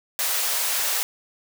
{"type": "high-pass noise", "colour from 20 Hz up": "white", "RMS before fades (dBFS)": -24, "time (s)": [0.19, 1.03], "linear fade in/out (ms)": 0, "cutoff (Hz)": 520, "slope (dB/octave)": 24, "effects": []}